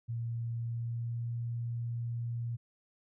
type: tone with pitch glide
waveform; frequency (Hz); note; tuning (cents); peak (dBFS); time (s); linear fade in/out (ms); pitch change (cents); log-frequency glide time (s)
sine; 116.54 to 117.89; A#2 to A#2; 0 to +20; -33; 0.08-2.57; 20; +20; 0.55-1.33
effects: none